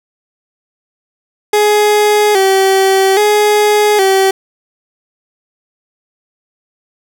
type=tone with vibrato; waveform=30% pulse; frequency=401.5 Hz; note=G4; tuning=41 cents sharp; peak=-5 dBFS; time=1.53-4.31 s; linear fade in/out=5 ms; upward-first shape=square; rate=0.61 Hz; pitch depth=73 cents each way; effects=none